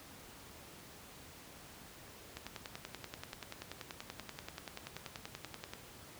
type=click train; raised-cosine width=0.2 ms; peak=-25 dBFS; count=36; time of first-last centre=2.37-5.735 s; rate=10.4 Hz; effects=pink hiss -54 dBFS RMS until 6.19 s + high-pass 60 Hz 12 dB/octave